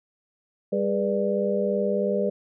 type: tone cluster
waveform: sine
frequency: 199.5 / 411.5 / 490 / 593 Hz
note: G3 / G#4 / B4 / D5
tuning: +31 / -16 / -14 / +17 cents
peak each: -27 dBFS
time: 0.72-2.3 s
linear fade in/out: 10 ms
effects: none